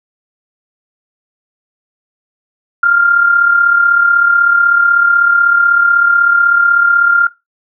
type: tone with amplitude modulation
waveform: sine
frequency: 1396.9 Hz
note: F6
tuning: in tune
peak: -4 dBFS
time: 2.83-7.27 s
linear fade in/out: 5 ms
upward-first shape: sine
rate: 36.1 Hz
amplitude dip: 65%
effects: noise-tail reverb RT60 0.2 s tail -18 dB re dry